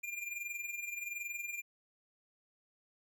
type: tone with amplitude modulation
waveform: square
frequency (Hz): 2399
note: D7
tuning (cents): +36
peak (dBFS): -37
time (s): 0.03-1.62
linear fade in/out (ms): 10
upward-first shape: sine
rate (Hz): 21.3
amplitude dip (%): 65
effects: none